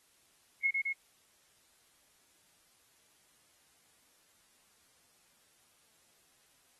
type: tone with echo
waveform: sine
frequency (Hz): 2173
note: C#7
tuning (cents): -35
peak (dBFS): -27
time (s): 0.63-0.71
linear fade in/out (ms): 10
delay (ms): 110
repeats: 2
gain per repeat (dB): -2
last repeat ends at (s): 0.93
effects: white hiss -68 dBFS RMS until 6.79 s + AAC 32 kbps